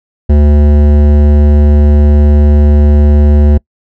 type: tone with hard clipping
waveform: triangle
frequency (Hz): 73.42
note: D2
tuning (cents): 0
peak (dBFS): -5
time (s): 0.29-3.58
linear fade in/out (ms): 10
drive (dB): 18
effects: noise-tail reverb RT60 0.1 s tail -26 dB re dry